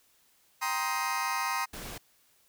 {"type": "chord", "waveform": "30% pulse", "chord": "C minor seventh", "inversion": "second", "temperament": "just", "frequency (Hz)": [784.9, 941.9, 1046.5, 1255.8], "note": ["G5", "Bb5", "C6", "Eb6"], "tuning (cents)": [2, 18, 0, 16], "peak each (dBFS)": [-35, -31, -31, -32], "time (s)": [0.61, 1.66], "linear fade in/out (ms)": 20}
{"type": "noise", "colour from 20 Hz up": "pink", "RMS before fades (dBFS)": -41, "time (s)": [1.73, 1.98], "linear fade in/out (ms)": 5}
{"effects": ["white hiss -66 dBFS RMS until 2.48 s"]}